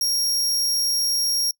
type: tone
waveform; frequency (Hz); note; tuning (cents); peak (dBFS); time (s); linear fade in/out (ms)
sawtooth; 5588; F8; 0; -17; 0.01-1.51; 2
effects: noise-tail reverb RT60 0.1 s tail -25 dB re dry